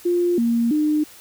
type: tone with pitch steps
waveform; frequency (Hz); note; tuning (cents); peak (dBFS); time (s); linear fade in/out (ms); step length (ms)
sine; 350.6 / 233.4 / 302.9; F4 / A#3 / D#4; +7 / +2 / -46; -16; 0.05-1.04; 10; 330
effects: white hiss -45 dBFS RMS until 1.2 s